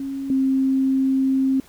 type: tone pair in turn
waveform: sine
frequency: 272.7 / 266.2 Hz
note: C#4 / C4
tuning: -28 / +30 cents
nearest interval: unison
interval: 42 cents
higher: first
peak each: -25 / -16 dBFS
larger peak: second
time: 0-0.3 / 0.3-1.6 s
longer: second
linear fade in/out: 2 ms
effects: pink hiss -50 dBFS RMS until 1.68 s